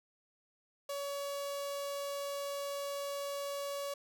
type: tone with notch filter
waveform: sawtooth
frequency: 564 Hz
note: C#5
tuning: 30 cents sharp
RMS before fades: -39 dBFS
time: 0.89-3.94 s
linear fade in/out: 5 ms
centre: 1900 Hz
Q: 1.5
effects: none